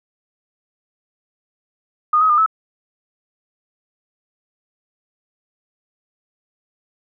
sine tone with pitch steps, 1228 / 1271 / 1209 / 1301 Hz, D#6 / D#6 / D6 / E6, -23 / +36 / +50 / -23 cents, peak -11 dBFS, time 2.13-2.462 s, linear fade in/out 5 ms, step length 83 ms, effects none

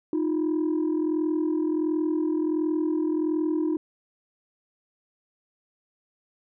sine tone pair together, 311.1 / 352.5 Hz, D#4 / F4, 0 / +16 cents, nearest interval major second, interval 216 cents, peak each -22 / -26 dBFS, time 0.13-3.77 s, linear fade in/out 2 ms, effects tanh soft clip ceiling -19 dBFS

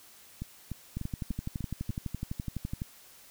two click trains, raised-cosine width 5 ms, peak -23 / -21 dBFS, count 6 / 23, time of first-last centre 0.42-1.904 / 0.97-2.819 s, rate 3.37 / 11.9 Hz, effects white hiss -55 dBFS RMS until 3.3 s

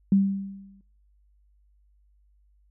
sine tone with exponential decay, 196 Hz, G3, in tune, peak -14 dBFS, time 0.12-0.81 s, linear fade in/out 2 ms, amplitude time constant 150 ms, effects noise-tail reverb RT60 0.5 s tail -25 dB re dry + added 50 Hz sine -59 dBFS peak until 2.7 s

